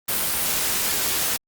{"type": "noise", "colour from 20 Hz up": "white", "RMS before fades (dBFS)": -23, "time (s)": [0.08, 1.37], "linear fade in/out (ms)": 10, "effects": ["Opus 32 kbps"]}